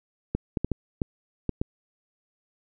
clicks, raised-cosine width 3 ms, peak -12 dBFS, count 7, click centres 0.35 / 0.572 / 0.646 / 0.717 / 1.018 / 1.493 / 1.615 s, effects none

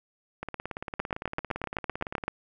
two click trains, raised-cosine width 0.5 ms, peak -13 / -19 dBFS, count 11 / 33, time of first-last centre 1-2.28 / 0.43-2.238 s, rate 7.81 / 17.7 Hz, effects none

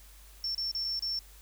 sine tone with dropouts, 5420 Hz, E8, 47 cents sharp, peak -30 dBFS, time 0.44-1.19 s, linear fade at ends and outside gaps 1 ms, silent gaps 0.548-0.579 / 0.714-0.749 / 0.844-0.847 / 0.993-1.024 s, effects added 50 Hz sine -52 dBFS peak until 1.41 s + white hiss -57 dBFS RMS until 1.41 s

